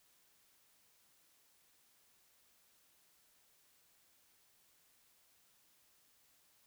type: silence
effects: white hiss -71 dBFS RMS until 6.66 s